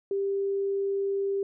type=tone; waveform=sine; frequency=395 Hz; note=G4; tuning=13 cents sharp; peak=-25 dBFS; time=0.11-1.43 s; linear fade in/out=2 ms; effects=none